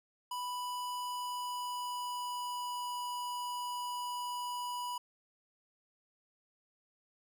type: tone with pitch glide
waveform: square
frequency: 988 to 980.6 Hz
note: B5 to B5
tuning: 0 to -13 cents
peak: -37 dBFS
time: 0.31-4.98 s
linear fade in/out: 5 ms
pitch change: -13 cents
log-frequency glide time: 0.96-2.98 s
effects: none